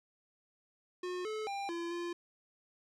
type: tone with pitch steps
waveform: square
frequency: 361.3 / 432.3 / 796 / 340.4 / 345.8 Hz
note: F#4 / A4 / G5 / F4 / F4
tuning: -41 / -31 / +26 / -44 / -17 cents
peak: -37 dBFS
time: 1.03-2.13 s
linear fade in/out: 5 ms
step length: 220 ms
effects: low-pass 6000 Hz 12 dB/octave + 13-bit